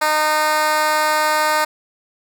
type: tone with high-pass filter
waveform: 10% pulse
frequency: 306.5 Hz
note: D#4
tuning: 26 cents flat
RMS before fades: -17 dBFS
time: 0.01-1.65 s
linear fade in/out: 10 ms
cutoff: 760 Hz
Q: 1.4
effects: none